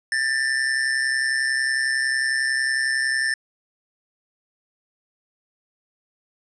square tone with amplitude modulation, 1779 Hz, A6, 19 cents sharp, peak -18 dBFS, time 0.12-3.34 s, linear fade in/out 2 ms, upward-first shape sine, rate 131 Hz, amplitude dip 60%, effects resampled to 22050 Hz + 10-bit

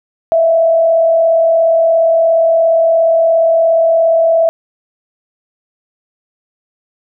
sine tone with frequency modulation, 659.3 Hz, E5, in tune, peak -7 dBFS, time 0.32-4.49 s, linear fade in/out 0 ms, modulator 37.1 Hz, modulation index 0.39, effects none

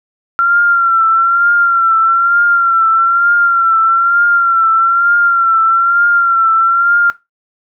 sine tone with vibrato, 1369 Hz, F6, 35 cents flat, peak -7 dBFS, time 0.39-7.1 s, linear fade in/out 0 ms, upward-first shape triangle, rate 1.1 Hz, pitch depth 54 cents each way, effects noise-tail reverb RT60 0.2 s tail -17 dB re dry

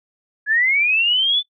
sine linear sweep, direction up, 1664 to 3520 Hz, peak -14 dBFS, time 0.46-1.43 s, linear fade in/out 50 ms, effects noise-tail reverb RT60 0.1 s tail -21 dB re dry

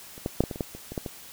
clicks, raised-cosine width 2 ms, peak -30 / -14 / -6 / -14 / -19 / -24 / -13 / -26 / -23 / -15 / -19 dBFS, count 11, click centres 0.179 / 0.261 / 0.406 / 0.438 / 0.512 / 0.559 / 0.608 / 0.75 / 0.92 / 0.978 / 1.062 s, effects white hiss -46 dBFS RMS until 1.32 s

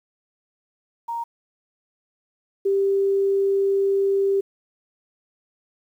sine tone pair in turn, 932.3 / 393.3 Hz, A#5 / G4, 0 / +6 cents, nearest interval octave + minor third, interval 1494 cents, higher first, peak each -25 / -17 dBFS, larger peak second, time 1.08-1.24 / 2.65-4.41 s, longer second, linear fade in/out 10 ms, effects 9-bit

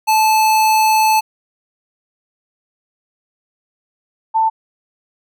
square / sine tone pair in turn, 871 / 888.8 Hz, A5 / A5, -18 / +17 cents, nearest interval unison, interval 35 cents, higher second, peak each -11 dBFS, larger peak neither, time 0.07-1.21 / 4.34-4.5 s, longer first, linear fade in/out 20 ms, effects none

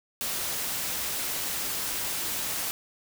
white noise, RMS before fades -31 dBFS, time 0.21-2.71 s, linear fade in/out 0 ms, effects none

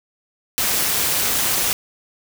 white noise with amplitude modulation, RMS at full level -17 dBFS, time 0.58-1.73 s, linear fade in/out 0 ms, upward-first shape sine, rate 212 Hz, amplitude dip 60%, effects none

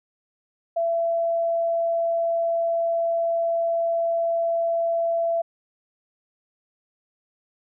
sine tone, 671 Hz, E5, 31 cents sharp, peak -20 dBFS, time 0.76-5.42 s, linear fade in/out 10 ms, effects none

